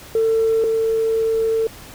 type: tone pair in turn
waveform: sine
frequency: 448.1 / 448.1 Hz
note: A4 / A4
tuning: +32 / +32 cents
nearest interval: unison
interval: 0 cents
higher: neither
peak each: -13 / -15 dBFS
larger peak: first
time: 0.15-0.64 / 0.64-1.67 s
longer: second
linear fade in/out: 2 ms
effects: tanh soft clip ceiling -10 dBFS + pink hiss -40 dBFS RMS until 1.94 s